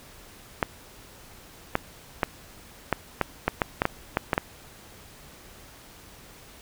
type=clicks; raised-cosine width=0.5 ms; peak=-6 dBFS; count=12; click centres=0.628 / 1.754 / 2.232 / 2.927 / 3.213 / 3.48 / 3.618 / 3.819 / 3.854 / 4.171 / 4.332 / 4.379 s; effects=pink hiss -49 dBFS RMS until 6.61 s